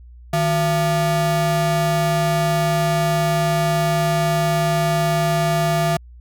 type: ring-modulated tone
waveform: square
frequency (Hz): 261.6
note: C4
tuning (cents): 0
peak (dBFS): -14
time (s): 0.33-5.97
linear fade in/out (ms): 5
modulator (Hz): 418
effects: added 60 Hz sine -39 dBFS peak until 6.2 s